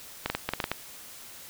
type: clicks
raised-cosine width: 0.3 ms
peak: -11 dBFS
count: 8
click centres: 0.26 / 0.3 / 0.35 / 0.49 / 0.536 / 0.602 / 0.641 / 0.716 s
effects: white hiss -46 dBFS RMS until 1.49 s